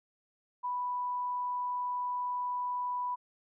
sine tone, 987.8 Hz, B5, in tune, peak -31 dBFS, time 0.63-3.16 s, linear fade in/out 20 ms, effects none

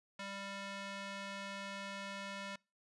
square tone with band-pass filter, 197.7 Hz, G3, 15 cents sharp, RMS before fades -45 dBFS, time 0.19-2.56 s, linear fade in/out 5 ms, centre 2300 Hz, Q 0.67, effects noise-tail reverb RT60 0.3 s tail -26 dB re dry + resampled to 24000 Hz

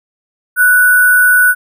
sine tone with sample-and-hold, 1480 Hz, F#6, in tune, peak -5 dBFS, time 0.56-1.55 s, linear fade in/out 50 ms, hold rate 11025 Hz, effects none

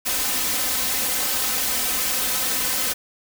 white noise with comb filter, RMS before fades -23 dBFS, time 0.05-2.94 s, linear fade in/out 20 ms, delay 3.9 ms, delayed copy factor +1, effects none

